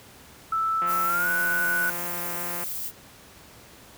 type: tone with pitch glide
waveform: sine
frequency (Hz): 1318.5 to 1480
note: E6 to F#6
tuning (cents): 0 to 0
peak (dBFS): -22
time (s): 0.52-1.9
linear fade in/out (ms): 5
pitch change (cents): +200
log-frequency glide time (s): 1.03-1.3
type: click train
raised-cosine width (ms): 0.5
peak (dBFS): -21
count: 317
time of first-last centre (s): 0.82-2.636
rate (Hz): 174
type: noise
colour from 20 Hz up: violet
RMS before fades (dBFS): -32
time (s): 0.86-2.92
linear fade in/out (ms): 50
effects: pink hiss -49 dBFS RMS until 3.97 s + high-pass 60 Hz 12 dB/octave